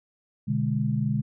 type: chord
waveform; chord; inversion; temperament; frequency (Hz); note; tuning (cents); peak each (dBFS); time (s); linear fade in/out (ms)
sine; G# diminished; first; equal; 123.47 / 146.83 / 207.7; B2 / D3 / G#3; 0 / 0 / 0; -27; 0.47-1.22; 20
effects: none